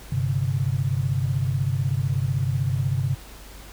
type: chord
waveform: sine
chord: G suspended fourth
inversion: none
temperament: equal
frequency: 98 / 130.81 / 146.83 Hz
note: G2 / C3 / D3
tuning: 0 / 0 / 0 cents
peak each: -26 / -23 / -28 dBFS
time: 0.12-3.15 s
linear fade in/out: 5 ms
effects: added 50 Hz sine -43 dBFS peak until 3.72 s + pink hiss -45 dBFS RMS until 3.72 s